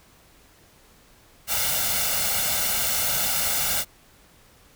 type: noise with comb filter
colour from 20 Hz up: white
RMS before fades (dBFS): -24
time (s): 1.47-3.85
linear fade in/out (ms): 50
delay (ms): 1.4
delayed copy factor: +0.7
effects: pink hiss -55 dBFS RMS until 4.75 s

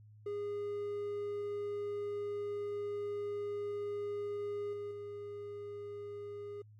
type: tone with level steps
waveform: triangle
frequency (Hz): 410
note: G#4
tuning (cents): -22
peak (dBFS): -34 / -37 / -40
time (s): 0.26-6.62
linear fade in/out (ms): 5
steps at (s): 4.73 / 4.91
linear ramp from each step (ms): 2
effects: added 106 Hz sine -55 dBFS peak until 6.79 s + AAC 48 kbps

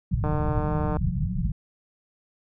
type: low-pass noise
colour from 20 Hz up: white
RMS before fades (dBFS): -26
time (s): 0.11-1.52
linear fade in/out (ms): 5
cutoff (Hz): 190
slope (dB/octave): 96
type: click train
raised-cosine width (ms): 1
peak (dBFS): -16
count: 111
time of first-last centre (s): 0.24-0.968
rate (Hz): 151
effects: none

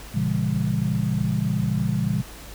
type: chord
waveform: sine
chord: A# diminished seventh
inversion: none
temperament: just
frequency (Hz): 116.54 / 139.85 / 167.82 / 201.4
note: A#2 / C#3 / E3 / G3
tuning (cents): 0 / +16 / +31 / +47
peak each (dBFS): -26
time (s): 0.14-2.22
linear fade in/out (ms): 10
effects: added 50 Hz sine -41 dBFS peak until 2.54 s + pink hiss -42 dBFS RMS until 2.54 s

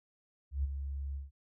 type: tone with ADSR envelope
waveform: sine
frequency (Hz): 69.3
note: C#2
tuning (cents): 0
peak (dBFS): -27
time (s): 0.51-1.31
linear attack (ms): 130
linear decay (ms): 22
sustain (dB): -8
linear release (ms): 160
effects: none

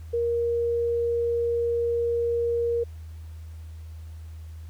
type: tone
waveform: sine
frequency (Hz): 470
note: A#4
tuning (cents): +14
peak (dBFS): -22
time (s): 0.13-2.84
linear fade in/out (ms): 10
effects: added 80 Hz sine -37 dBFS peak until 4.69 s + pink hiss -59 dBFS RMS until 4.69 s

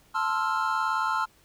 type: chord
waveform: triangle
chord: F major seventh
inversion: first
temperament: equal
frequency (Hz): 880 / 1046.5 / 1318.5 / 1396.9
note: A5 / C6 / E6 / F6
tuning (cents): 0 / 0 / 0 / 0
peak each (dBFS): -28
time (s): 0.14-1.26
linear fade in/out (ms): 20
effects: pink hiss -60 dBFS RMS until 1.44 s

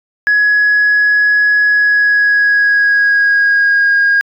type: tone with pitch glide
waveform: sine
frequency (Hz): 1679 to 1630.3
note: G#6 to G#6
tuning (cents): +18 to -33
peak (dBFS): -6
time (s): 0.27-4.21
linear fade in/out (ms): 0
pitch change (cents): -51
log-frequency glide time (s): 1.66-3.96
effects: tanh soft clip ceiling -5 dBFS

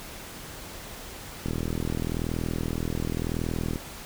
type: click train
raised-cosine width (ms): 3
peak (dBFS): -16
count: 95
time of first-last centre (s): 1.46-3.758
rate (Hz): 40.9
effects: pink hiss -41 dBFS RMS until 4.05 s

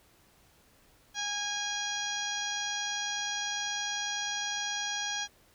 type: harmonic tone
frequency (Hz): 821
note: G#5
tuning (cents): -20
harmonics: 1 / 2 / 3 / 4 / 5 / 6 / 7 / 8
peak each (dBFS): -40 / -37 / -44 / -37 / -43 / -44 / -38 / -44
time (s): 1.14-5.28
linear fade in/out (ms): 50
effects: pink hiss -63 dBFS RMS until 5.54 s

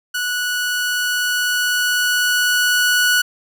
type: tone with level ramp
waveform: sawtooth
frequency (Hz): 1472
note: F#6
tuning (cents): -9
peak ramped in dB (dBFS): -16 to -9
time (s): 0.14-3.22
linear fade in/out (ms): 10
effects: none

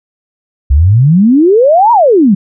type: exponential two-way sweep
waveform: sine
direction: up then down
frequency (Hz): 63.6 to 979 to 180.8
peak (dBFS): -3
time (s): 0.7-2.35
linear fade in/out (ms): 10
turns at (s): 1.92
effects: none

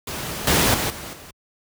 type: noise with level steps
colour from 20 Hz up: pink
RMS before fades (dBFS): -29 / -17 / -23 / -34 / -41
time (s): 0.07-1.31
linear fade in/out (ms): 5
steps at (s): 0.47 / 0.74 / 0.9 / 1.13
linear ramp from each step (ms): 2
effects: high-pass 60 Hz 12 dB/octave

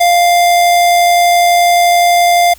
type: tone with amplitude modulation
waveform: square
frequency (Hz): 698.5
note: F5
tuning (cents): 0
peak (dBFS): -6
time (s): 0-2.54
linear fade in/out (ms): 10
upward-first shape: sine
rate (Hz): 91.7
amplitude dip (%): 25
effects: added 60 Hz sine -41 dBFS peak until 2.58 s + white hiss -41 dBFS RMS until 2.58 s

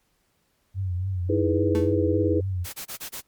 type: tone with vibrato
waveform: sine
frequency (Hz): 92.5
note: F#2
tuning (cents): 0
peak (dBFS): -24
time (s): 0.74-2.67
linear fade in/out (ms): 50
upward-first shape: triangle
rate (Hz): 3.6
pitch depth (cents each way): 92
type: chord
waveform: sine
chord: E major seventh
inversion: third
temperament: equal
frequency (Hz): 311.1 / 329.6 / 415.3 / 493.9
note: D#4 / E4 / G#4 / B4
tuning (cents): 0 / 0 / 0 / 0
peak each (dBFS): -26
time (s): 1.29-2.41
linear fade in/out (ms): 10
type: tone with exponential decay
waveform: 35% pulse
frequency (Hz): 220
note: A3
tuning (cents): 0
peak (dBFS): -24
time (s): 1.75-1.99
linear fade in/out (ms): 0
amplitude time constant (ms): 51
type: noise bursts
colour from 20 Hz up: white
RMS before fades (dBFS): -35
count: 5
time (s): 2.64-3.214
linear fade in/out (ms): 20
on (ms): 94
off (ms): 26
effects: pink hiss -69 dBFS RMS until 3.27 s + MP3 96 kbps

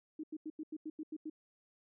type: tone bursts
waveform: sine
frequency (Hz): 311.1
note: D#4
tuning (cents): 0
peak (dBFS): -39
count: 9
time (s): 0.19-1.299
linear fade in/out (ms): 5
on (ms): 45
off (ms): 88
effects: none

